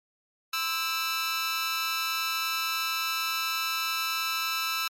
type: tone with amplitude modulation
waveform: 15% pulse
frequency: 1318.5 Hz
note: E6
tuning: in tune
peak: -17 dBFS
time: 0.53-4.88 s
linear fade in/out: 5 ms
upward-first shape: sine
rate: 289 Hz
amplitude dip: 85%
effects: MP3 64 kbps